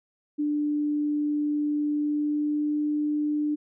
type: tone with pitch glide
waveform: sine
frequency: 296 to 298.2 Hz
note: D4 to D4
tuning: +14 to +27 cents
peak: -23 dBFS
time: 0.38-3.56 s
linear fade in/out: 20 ms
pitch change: +13 cents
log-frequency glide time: 1.95-2.79 s
effects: none